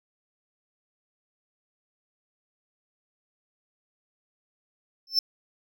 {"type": "tone with exponential growth", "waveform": "triangle", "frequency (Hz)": 5320, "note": "E8", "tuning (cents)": 15, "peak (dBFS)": -14, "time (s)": [5.07, 5.19], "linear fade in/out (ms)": 2, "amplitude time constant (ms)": 24, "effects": []}